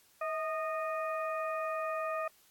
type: harmonic tone with a mistuned harmonic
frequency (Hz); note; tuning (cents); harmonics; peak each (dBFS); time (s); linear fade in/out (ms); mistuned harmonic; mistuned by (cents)
617; D#5; -15; 1 / 2 / 3 / 4; -35 / -36 / -45 / -46; 0.21-2.28; 5; 1; +63
effects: white hiss -65 dBFS RMS until 2.5 s + AAC 64 kbps

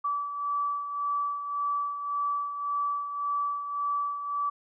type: beating tone pair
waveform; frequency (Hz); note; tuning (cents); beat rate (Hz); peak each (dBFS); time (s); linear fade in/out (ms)
sine; 1153 / 1154.8; D6 / D6; -32 / -30; 1.8; -28 / -36; 0.04-4.5; 10
effects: none

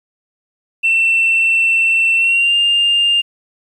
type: tone with pitch glide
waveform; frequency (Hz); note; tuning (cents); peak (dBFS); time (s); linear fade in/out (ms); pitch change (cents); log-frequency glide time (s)
sine; 2689 to 2805; E7 to F7; +34 to +7; -9; 0.83-3.22; 20; +73; 2.16-2.55
effects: tanh soft clip ceiling -7 dBFS + 8-bit

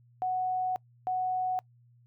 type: tone bursts at uneven times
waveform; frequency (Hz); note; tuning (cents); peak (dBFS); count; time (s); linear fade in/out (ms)
sine; 740; F#5; 0; -27; 2; 0.22-0.76 / 1.07-1.59; 0
effects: noise-tail reverb RT60 0.1 s tail -25 dB re dry + added 120 Hz sine -58 dBFS peak until 2.06 s

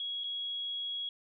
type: tone with dropouts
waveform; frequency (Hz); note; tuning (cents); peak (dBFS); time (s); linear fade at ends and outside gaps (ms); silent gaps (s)
sine; 3322; G#7; 0; -34; 0-1.09; 2; 0.237-0.241
effects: none

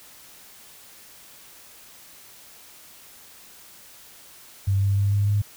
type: tone with pitch steps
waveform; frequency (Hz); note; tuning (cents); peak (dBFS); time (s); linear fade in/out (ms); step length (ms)
sine; 98 / 99.14 / 100.29 / 101.46 / 102.63; G2 / G2 / G2 / G#2 / G#2; 0 / +20 / +40 / -40 / -20; -18; 4.67-5.42; 10; 150
effects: white hiss -48 dBFS RMS until 5.56 s

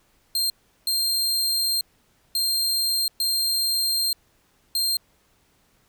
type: tone bursts at uneven times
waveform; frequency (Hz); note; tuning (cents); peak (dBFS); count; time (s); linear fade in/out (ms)
sawtooth; 4186; C8; 0; -18; 5; 0.35-0.5 / 0.87-1.81 / 2.35-3.08 / 3.2-4.13 / 4.75-4.97; 2
effects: pink hiss -63 dBFS RMS until 5.88 s

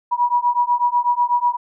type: beating tone pair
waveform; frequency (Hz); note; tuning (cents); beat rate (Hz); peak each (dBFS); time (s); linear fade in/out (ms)
sine; 964 / 972.1; B5 / B5; -42 / -28; 8.1; -18; 0.11-1.57; 20
effects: none

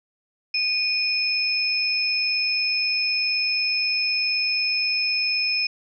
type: tone pair together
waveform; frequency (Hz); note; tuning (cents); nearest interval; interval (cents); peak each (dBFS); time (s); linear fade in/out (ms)
sine; 2469 / 5208; D#7 / E8; -14 / -22; octave + minor second; 1292; -23; 0.54-5.67; 5
effects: none

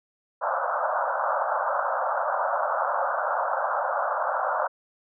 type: band-pass noise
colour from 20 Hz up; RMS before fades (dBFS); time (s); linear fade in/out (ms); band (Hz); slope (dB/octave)
pink; -26; 0.41-4.68; 20; 540 to 1500; 96
effects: none

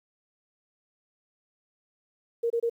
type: tone bursts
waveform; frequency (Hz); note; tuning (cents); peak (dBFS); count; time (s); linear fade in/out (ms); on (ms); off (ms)
sine; 466.2; A#4; 0; -23; 3; 2.43-2.698; 10; 72; 26
effects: 10-bit

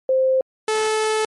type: tone pair in turn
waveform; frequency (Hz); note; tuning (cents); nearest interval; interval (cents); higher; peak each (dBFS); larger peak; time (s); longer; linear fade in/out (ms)
sine / sawtooth; 523.3 / 434.6; C5 / A4; 0 / -21; minor third; 321; first; -14 / -14; neither; 0.09-0.41 / 0.68-1.25; second; 2
effects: MP3 48 kbps

